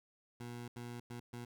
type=tone bursts at uneven times; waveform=20% pulse; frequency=120 Hz; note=B2; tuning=49 cents flat; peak=-39 dBFS; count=4; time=0.4-0.68 / 0.76-1 / 1.1-1.2 / 1.33-1.45 s; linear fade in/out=5 ms; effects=none